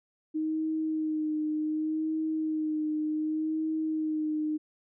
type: tone with vibrato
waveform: sine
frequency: 311.1 Hz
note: D#4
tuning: in tune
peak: -27 dBFS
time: 0.34-4.58 s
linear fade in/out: 20 ms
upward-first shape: sine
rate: 0.67 Hz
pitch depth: 26 cents each way
effects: none